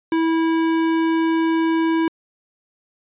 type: tone with hard clipping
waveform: sine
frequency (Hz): 326.3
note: E4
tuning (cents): -18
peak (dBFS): -18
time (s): 0.12-2.08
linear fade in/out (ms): 2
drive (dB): 15
effects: resampled to 8000 Hz